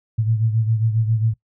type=beating tone pair; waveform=sine; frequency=110.5 / 117.9 Hz; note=A2 / A#2; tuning=+8 / +20 cents; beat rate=7.4 Hz; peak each=-17 / -24 dBFS; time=0.18-1.34 s; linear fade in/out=10 ms; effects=noise-tail reverb RT60 0.1 s tail -19 dB re dry